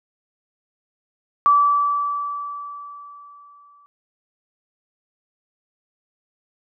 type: tone with exponential decay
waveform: sine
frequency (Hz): 1156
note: D6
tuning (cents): -28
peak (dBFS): -10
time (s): 1.46-3.86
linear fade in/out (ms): 0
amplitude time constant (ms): 520
effects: none